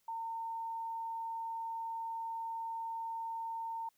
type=tone; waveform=sine; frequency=910 Hz; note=A#5; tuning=42 cents flat; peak=-37 dBFS; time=0.08-3.89 s; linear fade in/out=5 ms; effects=white hiss -75 dBFS RMS until 3.97 s